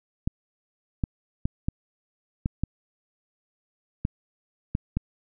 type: clicks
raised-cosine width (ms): 5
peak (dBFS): -12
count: 9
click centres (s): 0.275 / 1.038 / 1.455 / 1.685 / 2.459 / 2.636 / 4.051 / 4.751 / 4.97
effects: none